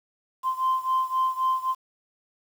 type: beating tone pair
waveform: sine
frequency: 1039 / 1042.8 Hz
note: C6 / C6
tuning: -12 / -6 cents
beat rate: 3.8 Hz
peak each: -23 / -25 dBFS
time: 0.43-1.75 s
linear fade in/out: 50 ms
effects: tanh soft clip ceiling -17 dBFS + 8-bit